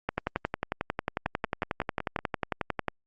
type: two click trains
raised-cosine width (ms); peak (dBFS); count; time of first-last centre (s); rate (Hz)
0.5; -12 / -17; 32 / 6; 0.09-2.883 / 1.26-2.189; 11.1 / 5.38
effects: Opus 48 kbps